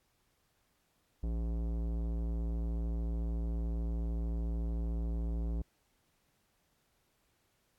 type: tone with tanh clipping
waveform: sine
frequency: 56.8 Hz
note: A#1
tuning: 44 cents flat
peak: -34 dBFS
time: 1.23-5.62 s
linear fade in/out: 5 ms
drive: 17 dB
effects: pink hiss -75 dBFS RMS until 7.78 s + AAC 64 kbps